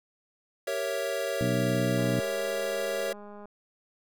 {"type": "chord", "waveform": "square", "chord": "G diminished seventh", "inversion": "none", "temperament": "equal", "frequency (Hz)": [392, 466.2, 554.4, 659.3], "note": ["G4", "Bb4", "Db5", "Fb5"], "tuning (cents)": [0, 0, 0, 0], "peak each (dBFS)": [-38, -36, -32, -36], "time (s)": [0.67, 3.13], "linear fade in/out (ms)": 5}
{"type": "harmonic tone", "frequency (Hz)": 61.74, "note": "B1", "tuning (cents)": 0, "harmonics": [2, 3, 4, 5], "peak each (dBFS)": [-29, -31, -32, -33], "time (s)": [1.41, 2.2], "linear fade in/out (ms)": 0}
{"type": "click train", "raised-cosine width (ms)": 1, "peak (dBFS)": -33, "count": 305, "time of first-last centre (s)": [1.98, 3.456], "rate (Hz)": 206}
{"effects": []}